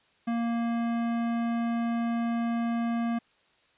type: tone with tanh clipping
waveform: sine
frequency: 233.1 Hz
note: A#3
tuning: in tune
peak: -28 dBFS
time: 0.27-3.19 s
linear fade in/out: 10 ms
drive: 18 dB
effects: white hiss -65 dBFS RMS until 3.77 s + resampled to 8000 Hz